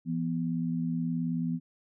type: tone pair together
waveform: sine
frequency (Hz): 168.09 / 246.9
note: E3 / B3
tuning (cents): +34 / 0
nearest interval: perfect fifth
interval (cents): 666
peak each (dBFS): -30 / -31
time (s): 0.05-1.6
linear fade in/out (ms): 50
effects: none